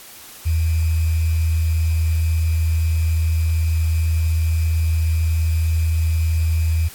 sine tone with sample-and-hold, 80.9 Hz, E2, 32 cents flat, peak -15 dBFS, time 0.45-6.89 s, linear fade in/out 20 ms, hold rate 2450 Hz, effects white hiss -40 dBFS RMS until 6.94 s + AAC 64 kbps

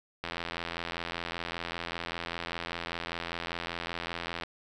click train, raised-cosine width 0.3 ms, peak -18 dBFS, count 358, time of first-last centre 0.24-4.435 s, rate 85.1 Hz, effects none

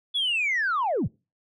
sine linear sweep, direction down, 3460 to 58.1 Hz, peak -21 dBFS, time 0.14-1.08 s, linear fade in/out 20 ms, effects noise-tail reverb RT60 0.3 s tail -26 dB re dry + tanh soft clip ceiling -19 dBFS

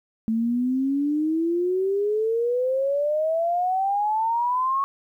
sine exponential sweep, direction up, 220 to 1108.7 Hz, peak -20 dBFS, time 0.28-4.84 s, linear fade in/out 0 ms, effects 10-bit

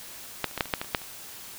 clicks, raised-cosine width 0.3 ms, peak -8 / -28 / -14 / -6 / -22 / -7 / -14 / -26 / -6 / -26 dBFS, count 10, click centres 0.443 / 0.512 / 0.577 / 0.608 / 0.657 / 0.738 / 0.815 / 0.846 / 0.948 / 1.017 s, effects white hiss -43 dBFS RMS until 1.58 s

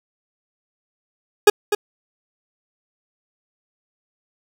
40% pulse tone with echo, 414.3 Hz, G#4, 4 cents flat, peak -5 dBFS, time 1.47-1.5 s, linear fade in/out 5 ms, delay 250 ms, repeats 1, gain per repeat -10 dB, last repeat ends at 1.75 s, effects none

